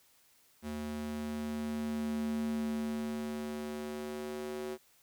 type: tone with high-pass filter sweep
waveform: square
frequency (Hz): 75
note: D2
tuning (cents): +37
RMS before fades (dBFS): -37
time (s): 0.62-4.78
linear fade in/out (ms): 50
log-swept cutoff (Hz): 160 to 340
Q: 4.2
effects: white hiss -66 dBFS RMS until 5.02 s